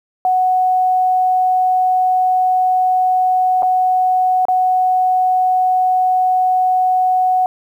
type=tone with dropouts; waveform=sine; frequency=740 Hz; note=F#5; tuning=in tune; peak=-11 dBFS; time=0.25-7.46 s; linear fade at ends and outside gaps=1 ms; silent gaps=3.623-3.63 / 4.453-4.484 s; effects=8-bit